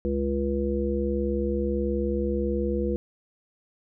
harmonic tone, 69.3 Hz, C#2, in tune, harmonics 1 / 3 / 5 / 7, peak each -29 / -29 / -29 / -29 dBFS, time 0.05-2.96 s, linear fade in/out 0 ms, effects none

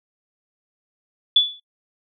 sine tone with exponential decay, 3447 Hz, A7, 36 cents flat, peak -8 dBFS, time 1.36-1.6 s, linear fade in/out 5 ms, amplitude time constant 52 ms, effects noise-tail reverb RT60 0.1 s tail -24 dB re dry

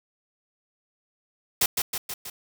white noise with echo, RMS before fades -21 dBFS, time 1.61-1.66 s, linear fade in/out 5 ms, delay 160 ms, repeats 4, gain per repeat -4 dB, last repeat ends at 2.3 s, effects none

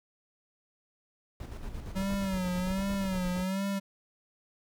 brown noise with tremolo, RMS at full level -38 dBFS, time 1.4-3.44 s, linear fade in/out 2 ms, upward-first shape square, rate 8.7 Hz, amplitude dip 45%
square tone with vibrato, 188.8 Hz, F#3, 35 cents sharp, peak -30 dBFS, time 1.95-3.8 s, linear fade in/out 20 ms, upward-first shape sine, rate 1.3 Hz, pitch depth 84 cents each way
effects none

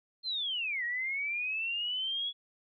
sine linear two-way sweep, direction down then up, 4221 to 1876 to 3388 Hz, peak -31 dBFS, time 0.23-2.33 s, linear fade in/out 50 ms, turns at 0.84 s, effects none

